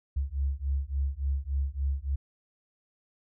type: beating tone pair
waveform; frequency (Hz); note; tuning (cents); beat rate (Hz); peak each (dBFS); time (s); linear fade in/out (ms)
sine; 67.3 / 70.8; C2 / C#2; +49 / +37; 3.5; -30; 0.16-2.16; 10
effects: none